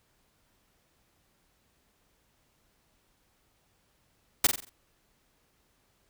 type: noise with echo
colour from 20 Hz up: white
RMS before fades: -20 dBFS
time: 4.44-4.47 s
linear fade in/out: 5 ms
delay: 45 ms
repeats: 5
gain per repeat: -7 dB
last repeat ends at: 4.695 s
effects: pink hiss -70 dBFS RMS until 6.09 s